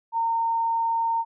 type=tone; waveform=sine; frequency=916 Hz; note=A#5; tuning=31 cents flat; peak=-21 dBFS; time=0.12-1.25 s; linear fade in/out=50 ms; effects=none